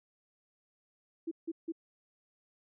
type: tone bursts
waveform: sine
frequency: 329.6 Hz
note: E4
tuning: in tune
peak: -33 dBFS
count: 3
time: 1.27-1.722 s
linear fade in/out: 10 ms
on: 44 ms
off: 160 ms
effects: none